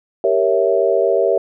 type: chord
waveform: sine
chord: G diminished seventh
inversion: none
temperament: equal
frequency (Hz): 392 / 466.2 / 554.4 / 659.3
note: G4 / Bb4 / Db5 / Fb5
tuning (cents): 0 / 0 / 0 / 0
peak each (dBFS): -18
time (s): 0.24-1.38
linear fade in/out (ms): 2
effects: none